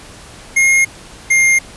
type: tone pair in turn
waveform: square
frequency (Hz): 2142 / 2119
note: C7 / C7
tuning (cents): +40 / +21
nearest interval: unison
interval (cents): 19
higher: first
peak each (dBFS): -9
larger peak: neither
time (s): 0.56-0.85 / 1.3-1.59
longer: neither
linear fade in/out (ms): 10
effects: pink hiss -37 dBFS RMS until 1.76 s + resampled to 24000 Hz